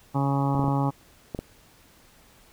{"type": "harmonic tone", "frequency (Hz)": 138.8, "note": "C#3", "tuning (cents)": 3, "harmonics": [1, 2, 3, 4, 5, 6, 7, 8, 9], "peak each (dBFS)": [-24, -27, -38, -35, -39, -30, -36, -35, -41], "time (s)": [0.14, 0.91], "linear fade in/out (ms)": 20}
{"type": "clicks", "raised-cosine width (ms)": 2, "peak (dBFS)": -17, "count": 6, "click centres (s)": [0.55, 0.595, 0.642, 0.682, 1.348, 1.39]}
{"effects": ["pink hiss -56 dBFS RMS until 2.52 s"]}